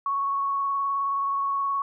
sine tone with vibrato, 1108.7 Hz, C#6, in tune, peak -23 dBFS, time 0.06-1.82 s, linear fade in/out 2 ms, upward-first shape sine, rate 19 Hz, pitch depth 15 cents each way, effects none

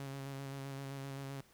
sawtooth tone with vibrato, 137.1 Hz, C#3, 19 cents flat, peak -38 dBFS, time 0-1.41 s, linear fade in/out 2 ms, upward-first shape square, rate 7.7 Hz, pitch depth 18 cents each way, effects pink hiss -66 dBFS RMS until 1.53 s

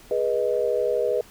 sine chord, G# minor, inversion none, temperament equal with one note detuned, 415.3 / 487.6 / 622.3 Hz, G#4 / B4 / D#5, 0 / -22 / 0 cents, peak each -26 / -23 / -26 dBFS, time 0.11-1.21 s, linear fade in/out 2 ms, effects pink hiss -50 dBFS RMS until 1.3 s

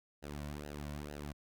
sawtooth tone with flanger, 73.42 Hz, D2, in tune, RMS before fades -44 dBFS, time 0.22-1.33 s, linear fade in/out 20 ms, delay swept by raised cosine 0.87 to 2.47 ms, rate 2.2 Hz, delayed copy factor -0.8, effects none

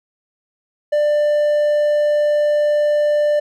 triangle tone, 593 Hz, D5, 17 cents sharp, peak -11 dBFS, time 0.92-3.4 s, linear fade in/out 10 ms, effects none

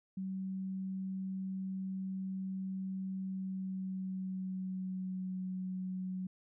sine tone with pitch glide, 190 to 185.77 Hz, F#3 to F#3, +46 to +7 cents, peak -36 dBFS, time 0.17-6.27 s, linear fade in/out 5 ms, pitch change -39 cents, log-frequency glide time 3.2-5.39 s, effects none

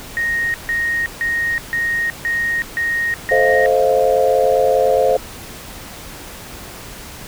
sine tone bursts, 1864.7 Hz, A#6, in tune, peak -16 dBFS, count 7, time 0.17-3.66 s, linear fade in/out 0 ms, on 370 ms, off 150 ms
sine chord, F dominant seventh, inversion first, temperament just, 436.5 / 523.8 / 628.6 / 698.5 Hz, A4 / C5 / Eb5 / F5, -14 / +2 / +18 / 0 cents, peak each -18 / -14 / -19 / -18 dBFS, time 3.31-5.17 s, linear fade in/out 5 ms
effects tanh soft clip ceiling 0 dBFS + pink hiss -34 dBFS RMS until 7.27 s

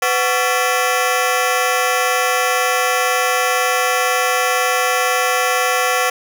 15% pulse ring-modulated tone, 622 Hz, D#5, 1 cent flat, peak -5 dBFS, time 0.02-6.1 s, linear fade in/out 5 ms, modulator 120 Hz, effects none

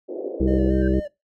pink band-pass noise, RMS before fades -30 dBFS, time 0.08-0.71 s, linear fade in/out 20 ms, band 320 to 560 Hz, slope 48 dB/octave
harmonic tone, 65 Hz, C2, 11 cents flat, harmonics 1 / 2 / 3 / 5 / 6 / 7, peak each -22 / -31 / -24 / -22 / -26 / -32 dBFS, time 0.4-1 s, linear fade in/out 5 ms
triangle tone with vibrato, 592 Hz, D5, 14 cents sharp, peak -27 dBFS, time 0.47-1.08 s, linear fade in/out 10 ms, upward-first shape square, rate 4.3 Hz, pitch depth 38 cents each way
sine tone with exponential growth, 1568 Hz, G6, in tune, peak -30 dBFS, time 0.65-0.88 s, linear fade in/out 5 ms, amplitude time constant 48 ms
effects noise-tail reverb RT60 0.2 s tail -19 dB re dry

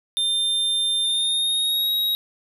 square tone with pitch glide, 3600 to 3805 Hz, A7 to A#7, +39 to +35 cents, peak -20 dBFS, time 0.17-2.15 s, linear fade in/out 0 ms, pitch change +96 cents, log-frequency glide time 1.03-1.91 s, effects none

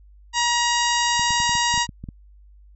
harmonic tone, 951 Hz, A#5, 34 cents sharp, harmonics 1 / 2 / 3 / 4 / 5 / 6 / 7 / 8, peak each -22 / -25 / -27 / -28 / -29 / -30 / -30 / -31 dBFS, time 0.33-1.87 s, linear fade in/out 50 ms
clicks, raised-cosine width 5 ms, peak -21 dBFS, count 10, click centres 1.195 / 1.306 / 1.402 / 1.494 / 1.553 / 1.741 / 1.777 / 1.892 / 2.04 / 2.088 s
effects added 50 Hz sine -46 dBFS peak until 2.75 s

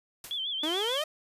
white noise with exponential decay, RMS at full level -39 dBFS, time 0.24-0.47 s, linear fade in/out 2 ms, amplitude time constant 48 ms
sine tone with vibrato, 3272 Hz, G#7, 26 cents flat, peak -30 dBFS, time 0.31-1.02 s, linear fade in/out 0 ms, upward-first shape sine, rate 6.9 Hz, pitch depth 110 cents each way
sawtooth exponential sweep, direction up, 295.2 to 636 Hz, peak -26 dBFS, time 0.63-1.04 s, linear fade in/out 5 ms
effects resampled to 32000 Hz

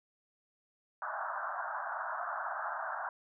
white band-pass noise, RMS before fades -38 dBFS, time 1.02-3.09 s, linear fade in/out 2 ms, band 620 to 1600 Hz, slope 96 dB/octave, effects none

